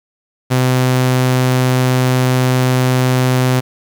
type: tone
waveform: sawtooth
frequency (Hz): 127.8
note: C3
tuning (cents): -40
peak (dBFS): -7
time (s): 0.5-3.61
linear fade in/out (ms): 20
effects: 7-bit